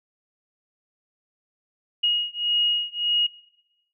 sine beating tone pair, 2879 / 2880.7 Hz, F#7 / F#7, -48 / -47 cents, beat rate 1.7 Hz, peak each -23 dBFS, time 2.03-3.27 s, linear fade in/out 10 ms, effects noise-tail reverb RT60 1.0 s tail -21 dB re dry

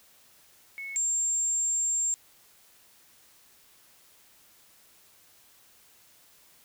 sine tone pair in turn, 2200 / 7400 Hz, C#7 / A#8, -14 / -14 cents, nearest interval octave + major sixth, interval 2100 cents, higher second, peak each -35 / -23 dBFS, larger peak second, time 0.78-0.96 / 0.96-2.14 s, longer second, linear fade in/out 0 ms, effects tanh soft clip ceiling -22 dBFS + white hiss -59 dBFS RMS until 6.64 s

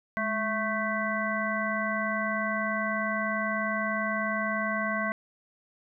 harmonic tone with a mistuned harmonic, 220 Hz, A3, in tune, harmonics 1 / 3 / 5 / 7 / 9, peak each -33 / -33 / -33 / -33 / -33 dBFS, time 0.17-5.12 s, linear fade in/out 0 ms, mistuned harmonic 1, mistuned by -74 cents, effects none

